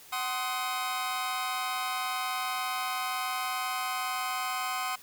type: chord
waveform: sawtooth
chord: C diminished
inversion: second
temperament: just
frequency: 753.5 / 1046.5 / 1255.8 Hz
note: Gb5 / C6 / Eb6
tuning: +31 / 0 / +16 cents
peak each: -31 dBFS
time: 0.12-4.96 s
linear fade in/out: 10 ms
effects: white hiss -52 dBFS RMS until 5.02 s